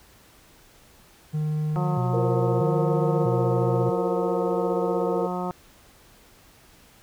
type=tone with vibrato; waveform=triangle; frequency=138.59 Hz; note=C#3; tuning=in tune; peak=-21 dBFS; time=1.33-3.91 s; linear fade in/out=20 ms; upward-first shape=square; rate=0.78 Hz; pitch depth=170 cents each way
type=harmonic tone; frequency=180 Hz; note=F#3; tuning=47 cents flat; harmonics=1 / 2 / 3 / 4 / 5 / 6 / 7; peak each=-30 / -33 / -36 / -33 / -34 / -39 / -37 dBFS; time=1.76-5.51 s; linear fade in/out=0 ms
type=chord; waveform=sine; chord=F suspended fourth; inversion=none; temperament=equal with one note detuned; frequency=344.6 / 466.2 / 523.3 Hz; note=F4 / Bb4 / C5; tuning=-23 / 0 / 0 cents; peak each=-30 / -25 / -31 dBFS; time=2.13-5.27 s; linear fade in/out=10 ms
effects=pink hiss -54 dBFS RMS until 7.02 s